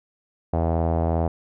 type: tone with low-pass filter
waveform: sawtooth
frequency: 82.41 Hz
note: E2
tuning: in tune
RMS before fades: -22 dBFS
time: 0.53-1.28 s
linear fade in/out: 5 ms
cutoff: 710 Hz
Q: 3.3
effects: none